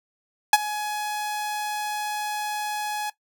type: tone with ADSR envelope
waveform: sawtooth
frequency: 841 Hz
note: G#5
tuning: 22 cents sharp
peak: -5 dBFS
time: 0.53-3.1 s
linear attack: 3 ms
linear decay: 34 ms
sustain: -18 dB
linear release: 6 ms
effects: noise-tail reverb RT60 0.1 s tail -17 dB re dry